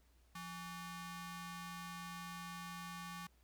sawtooth ring-modulated tone, 656 Hz, E5, 9 cents flat, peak -39 dBFS, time 0.35-3.27 s, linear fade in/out 5 ms, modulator 481 Hz, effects added 60 Hz sine -68 dBFS peak until 3.43 s + pink hiss -75 dBFS RMS until 3.43 s

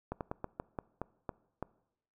slowing click train, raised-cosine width 1 ms, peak -22 dBFS, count 9, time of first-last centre 0.12-1.626 s, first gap 88 ms, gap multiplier 1.21, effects noise-tail reverb RT60 0.8 s tail -22 dB re dry

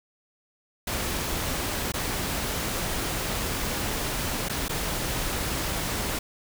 pink noise with dropouts, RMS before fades -29 dBFS, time 0.87-6.19 s, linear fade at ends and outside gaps 5 ms, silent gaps 1.921-1.938 / 4.487-4.495 / 4.683-4.693 s, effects none

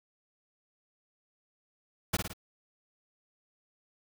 pink noise with echo, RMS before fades -28 dBFS, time 2.13-2.17 s, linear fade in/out 10 ms, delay 55 ms, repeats 3, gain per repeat -5 dB, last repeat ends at 2.335 s, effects none

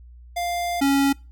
square tone pair in turn, 698.5 / 277.2 Hz, F5 / C#4, 0 / 0 cents, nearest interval octave + major third, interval 1600 cents, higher first, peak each -24 / -17 dBFS, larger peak second, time 0.36-0.81 / 0.81-1.13 s, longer first, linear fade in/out 10 ms, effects noise-tail reverb RT60 0.3 s tail -24 dB re dry + added 60 Hz sine -42 dBFS peak until 1.31 s

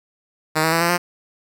5% pulse tone with pitch steps, 156.7 / 161.29 / 166.02 / 170.88 / 175.89 Hz, D#3 / E3 / E3 / F3 / F3, +13 / -37 / +13 / -37 / +13 cents, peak -5 dBFS, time 0.55-0.98 s, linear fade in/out 20 ms, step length 86 ms, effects none

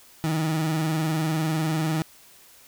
30% pulse tone with vibrato, 158 Hz, D#3, 27 cents sharp, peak -20 dBFS, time 0.24-2.02 s, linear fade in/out 0 ms, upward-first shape square, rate 20 Hz, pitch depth 50 cents each way, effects white hiss -52 dBFS RMS until 2.67 s

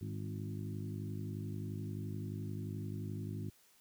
harmonic tone with a mistuned harmonic, 51.5 Hz, G#1, 14 cents flat, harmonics 2 / 3 / 4 / 5 / 6 / 7, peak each -41 / -45 / -47 / -49 / -51 / -52 dBFS, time 0.01-3.5 s, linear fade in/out 5 ms, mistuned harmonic 4, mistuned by -44 cents, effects white hiss -67 dBFS RMS until 3.8 s

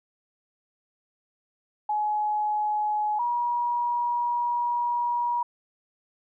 sine tone pair in turn, 844 / 959 Hz, G#5 / A#5, +28 / +49 cents, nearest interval major second, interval 221 cents, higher second, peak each -23 dBFS, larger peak neither, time 1.89-3.19 / 3.19-5.43 s, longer second, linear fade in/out 5 ms, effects none

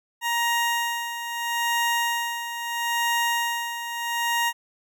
20% pulse tone with tremolo, 940 Hz, A#5, 14 cents sharp, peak -16 dBFS, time 0.21-4.53 s, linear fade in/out 50 ms, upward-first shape sine, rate 0.76 Hz, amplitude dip 65%, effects none

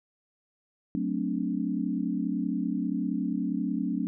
sine chord, D dominant seventh, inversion first, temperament equal with one note detuned, 185 / 220 / 261.6 / 292 Hz, F#3 / A3 / C4 / D4, 0 / 0 / 0 / -10 cents, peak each -32 dBFS, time 0.95-4.07 s, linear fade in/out 0 ms, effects none

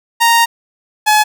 sawtooth tone pair in turn, 930 / 850.5 Hz, A#5 / G#5, -4 / +41 cents, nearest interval major second, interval 155 cents, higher first, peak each -4 dBFS, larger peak neither, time 0.2-0.46 / 1.06-1.24 s, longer first, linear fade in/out 20 ms, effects none

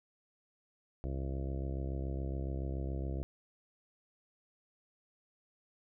harmonic tone, 67.1 Hz, C2, 44 cents sharp, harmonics 1 / 2 / 3 / 4 / 5 / 6 / 7 / 8 / 9 / 10, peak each -36 / -41 / -49 / -48 / -46 / -51 / -53 / -52 / -55 / -54 dBFS, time 1.04-3.23 s, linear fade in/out 0 ms, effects none

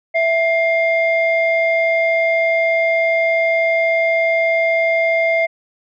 sine tone pair together, 660.6 / 2112 Hz, E5 / C7, +4 / +16 cents, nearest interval octave + minor sixth, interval 2012 cents, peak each -14 / -16 dBFS, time 0.14-5.47 s, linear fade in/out 20 ms, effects tanh soft clip ceiling -7 dBFS

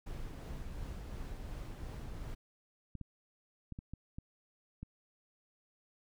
brown noise with tremolo, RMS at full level -42 dBFS, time 0.06-2.35 s, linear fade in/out 10 ms, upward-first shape triangle, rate 2.8 Hz, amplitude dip 25%
clicks, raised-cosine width 5 ms, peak -31 dBFS, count 7, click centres 2.953 / 3.013 / 3.723 / 3.789 / 3.936 / 4.185 / 4.83 s
effects none

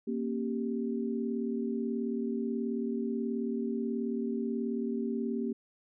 sine chord, G diminished, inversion first, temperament equal with one note detuned, 233.1 / 271.6 / 392 Hz, Bb3 / Db4 / G4, 0 / -35 / 0 cents, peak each -32 / -37 / -36 dBFS, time 0.07-5.53 s, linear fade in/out 10 ms, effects none

